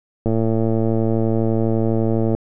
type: click train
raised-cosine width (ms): 2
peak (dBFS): -7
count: 235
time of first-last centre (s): 0.26-2.349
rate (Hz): 112
effects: none